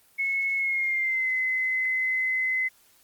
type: tone with pitch glide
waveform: sine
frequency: 2189 to 2042 Hz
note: C#7 to C7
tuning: -22 to -43 cents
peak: -23 dBFS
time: 0.18-2.69 s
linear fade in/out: 20 ms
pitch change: -121 cents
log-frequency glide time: 0.56-1.31 s
effects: white hiss -60 dBFS RMS until 3.03 s + Opus 24 kbps